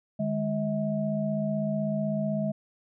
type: tone cluster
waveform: sine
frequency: 151.8 / 207.7 / 640 Hz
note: D#3 / G#3 / D#5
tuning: -42 / 0 / +49 cents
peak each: -32 / -28 / -31 dBFS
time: 0.19-2.52 s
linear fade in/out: 10 ms
effects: none